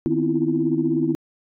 sine tone cluster, 153.4 / 247.8 / 261.3 / 325.2 / 341.5 Hz, D#3 / B3 / C4 / E4 / F4, -24 / +6 / -2 / -23 / -39 cents, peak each -27 / -27 / -25 / -21 / -25 dBFS, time 0.06-1.15 s, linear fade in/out 0 ms, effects tanh soft clip ceiling -7 dBFS

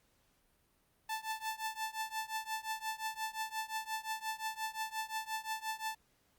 sawtooth tone with tremolo, 880 Hz, A5, in tune, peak -30 dBFS, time 1.09-5.95 s, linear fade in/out 5 ms, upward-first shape triangle, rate 5.7 Hz, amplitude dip 95%, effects pink hiss -73 dBFS RMS until 6.38 s + Opus 48 kbps

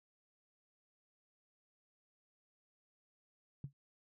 sine tone with exponential decay, 139.1 Hz, C#3, 6 cents sharp, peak -36 dBFS, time 3.64-3.73 s, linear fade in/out 2 ms, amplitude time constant 18 ms, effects none

